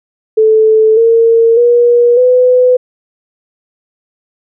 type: tone with pitch steps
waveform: sine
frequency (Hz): 437.5 / 457.9 / 479.3 / 501.7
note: A4 / A#4 / A#4 / B4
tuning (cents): -10 / -31 / +48 / +27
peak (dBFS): -4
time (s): 0.37-2.77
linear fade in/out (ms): 10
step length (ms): 600
effects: none